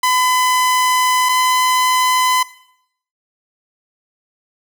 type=tone pair in turn; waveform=sawtooth; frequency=1009 / 1013 Hz; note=B5 / B5; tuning=+37 / +44 cents; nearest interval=unison; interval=7 cents; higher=second; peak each=-9 dBFS; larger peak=neither; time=0.03-1.29 / 1.29-2.43 s; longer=first; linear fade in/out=5 ms; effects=noise-tail reverb RT60 0.7 s tail -17 dB re dry